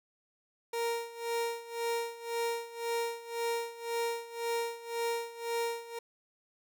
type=tone with tremolo; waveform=30% pulse; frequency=466.2 Hz; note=A#4; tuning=in tune; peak=-27 dBFS; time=0.73-5.99 s; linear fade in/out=5 ms; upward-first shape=sine; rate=1.9 Hz; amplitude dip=85%; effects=none